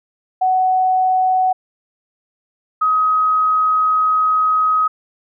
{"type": "tone pair in turn", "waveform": "sine", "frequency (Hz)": [746, 1263.7], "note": ["F#5", "D#6"], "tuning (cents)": [14, 26], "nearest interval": "major sixth", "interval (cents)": 912, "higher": "second", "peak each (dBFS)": -12, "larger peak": "neither", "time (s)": [[0.41, 1.53], [2.81, 4.88]], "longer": "second", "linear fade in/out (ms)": 10, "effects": []}